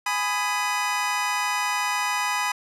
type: chord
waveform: 25% pulse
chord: G# minor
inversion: none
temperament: just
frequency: 830.6 / 996.7 / 1245.9 Hz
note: G#5 / B5 / D#6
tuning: 0 / +16 / +2 cents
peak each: -25 / -22 / -26 dBFS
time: 0.06-2.52 s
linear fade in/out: 5 ms
effects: low-pass 11000 Hz 12 dB/octave